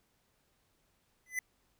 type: tone with exponential growth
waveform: square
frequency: 2012 Hz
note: B6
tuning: 32 cents sharp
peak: -29 dBFS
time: 1.26-1.39 s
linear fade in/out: 2 ms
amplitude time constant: 28 ms
effects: pink hiss -74 dBFS RMS until 1.79 s